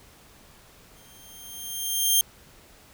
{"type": "tone with exponential growth", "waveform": "10% pulse", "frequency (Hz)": 3185, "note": "G7", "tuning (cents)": 27, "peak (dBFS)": -8, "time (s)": [0.96, 2.21], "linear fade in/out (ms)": 1, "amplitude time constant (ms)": 270, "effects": ["pink hiss -53 dBFS RMS until 2.93 s"]}